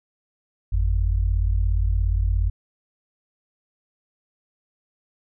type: tone pair together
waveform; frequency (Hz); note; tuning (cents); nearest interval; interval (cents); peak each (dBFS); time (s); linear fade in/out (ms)
sine; 49.49 / 86.6; G1 / F2; +17 / -14; minor seventh; 969; -19 / -23; 0.72-2.5; 10
effects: none